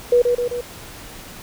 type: tone with echo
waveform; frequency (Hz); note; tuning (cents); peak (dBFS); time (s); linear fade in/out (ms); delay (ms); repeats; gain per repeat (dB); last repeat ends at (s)
sine; 485.8; B4; -29; -10; 0.12-0.22; 5; 130; 3; -4; 0.61
effects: pink hiss -38 dBFS RMS until 1.42 s